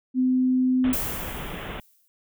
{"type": "tone", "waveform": "sine", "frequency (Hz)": 255.8, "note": "C4", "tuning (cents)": -39, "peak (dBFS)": -18, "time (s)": [0.14, 0.95], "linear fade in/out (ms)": 50}
{"type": "low-pass noise", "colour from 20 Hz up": "pink", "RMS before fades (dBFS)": -34, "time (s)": [0.84, 1.8], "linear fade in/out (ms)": 2, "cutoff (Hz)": 3500, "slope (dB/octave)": 96}
{"type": "noise with exponential decay", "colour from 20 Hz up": "violet", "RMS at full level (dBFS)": -26, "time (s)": [0.93, 2.08], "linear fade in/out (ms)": 0, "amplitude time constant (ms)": 250}
{"effects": []}